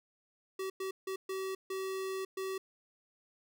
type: tone bursts at uneven times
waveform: square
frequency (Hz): 381.8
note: G4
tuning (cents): -46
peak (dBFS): -36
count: 6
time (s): 0.59-0.7 / 0.8-0.91 / 1.07-1.16 / 1.29-1.55 / 1.7-2.25 / 2.37-2.58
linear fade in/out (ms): 5
effects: none